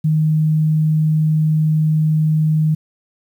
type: tone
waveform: sine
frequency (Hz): 155.56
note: D#3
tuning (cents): 0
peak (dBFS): -12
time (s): 0.04-2.75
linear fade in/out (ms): 10
effects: 8-bit